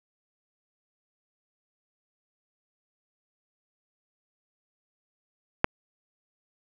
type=click; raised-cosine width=0.5 ms; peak=-3 dBFS; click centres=5.644 s; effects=none